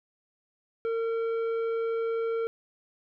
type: tone with tanh clipping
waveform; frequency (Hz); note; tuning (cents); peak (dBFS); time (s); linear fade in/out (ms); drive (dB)
sine; 455.9; A#4; -39; -28; 0.85-2.47; 0; 9
effects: none

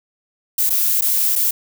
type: noise with dropouts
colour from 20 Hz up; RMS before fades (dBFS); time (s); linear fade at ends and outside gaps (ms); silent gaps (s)
violet; -17; 0.58-1.51; 5; 0.696-0.703 / 1.011-1.02 / 1.356-1.359
effects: none

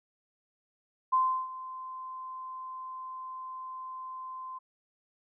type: tone with ADSR envelope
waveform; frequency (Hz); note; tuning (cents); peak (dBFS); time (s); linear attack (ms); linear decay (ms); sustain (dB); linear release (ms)
sine; 1036; C6; -17; -21; 1.12-4.59; 15; 340; -17; 15
effects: none

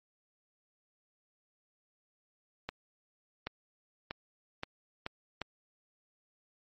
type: accelerating click train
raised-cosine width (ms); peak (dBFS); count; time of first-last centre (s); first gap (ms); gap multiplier
0.3; -20; 6; 2.69-5.417; 780; 0.82
effects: MP3 32 kbps

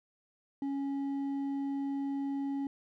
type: tone with hard clipping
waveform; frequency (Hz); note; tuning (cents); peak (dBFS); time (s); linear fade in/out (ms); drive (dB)
sine; 277.2; C#4; 0; -33; 0.62-2.67; 2; 4
effects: none

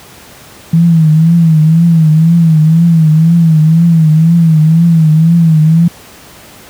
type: tone with vibrato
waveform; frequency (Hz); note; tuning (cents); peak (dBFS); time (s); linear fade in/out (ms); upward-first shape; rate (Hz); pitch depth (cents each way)
sine; 162; E3; -30; -3; 0.73-5.88; 5; triangle; 2; 100
effects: pink hiss -35 dBFS RMS until 6.69 s + high-pass 80 Hz 12 dB/octave

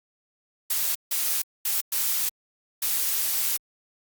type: noise bursts at uneven times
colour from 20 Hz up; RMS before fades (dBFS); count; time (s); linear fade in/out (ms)
blue; -25; 5; 0.7-0.95 / 1.11-1.42 / 1.65-1.81 / 1.92-2.29 / 2.82-3.57; 5
effects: Opus 48 kbps

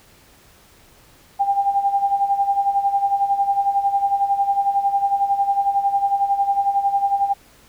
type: tone with tremolo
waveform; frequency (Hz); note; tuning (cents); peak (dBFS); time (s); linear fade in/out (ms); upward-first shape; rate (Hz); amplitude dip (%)
sine; 797; G5; +28; -13; 1.39-7.34; 20; sine; 11; 70
effects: pink hiss -51 dBFS RMS until 7.68 s

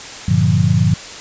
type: chord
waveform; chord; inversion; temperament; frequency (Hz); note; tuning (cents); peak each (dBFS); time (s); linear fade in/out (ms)
sine; G minor seventh; none; equal; 98 / 116.54 / 146.83 / 174.61; G2 / Bb2 / D3 / F3; 0 / 0 / 0 / 0; -16; 0.28-0.94; 5
effects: white hiss -31 dBFS RMS until 1.2 s + resampled to 16000 Hz

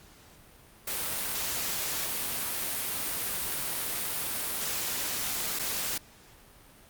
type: noise with dropouts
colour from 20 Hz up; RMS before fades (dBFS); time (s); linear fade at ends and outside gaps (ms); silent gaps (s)
white; -32; 0.87-5.98; 5; 5.59-5.594
effects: pink hiss -55 dBFS RMS until 6.89 s + Opus 48 kbps

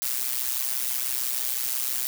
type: noise with amplitude modulation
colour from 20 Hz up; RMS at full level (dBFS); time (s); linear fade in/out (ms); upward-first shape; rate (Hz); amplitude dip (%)
blue; -24; 0.02-2.07; 0; sine; 126; 85
effects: none

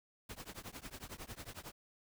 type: noise with tremolo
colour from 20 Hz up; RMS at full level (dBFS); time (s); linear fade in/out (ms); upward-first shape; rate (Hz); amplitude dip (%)
pink; -45; 0.29-1.72; 5; triangle; 11; 100
effects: none

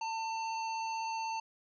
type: tone with vibrato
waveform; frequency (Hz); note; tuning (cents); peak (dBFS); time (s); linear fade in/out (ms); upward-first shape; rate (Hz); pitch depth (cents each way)
square; 897; A5; +33; -35; 0.01-1.4; 5; triangle; 16; 8
effects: resampled to 16000 Hz

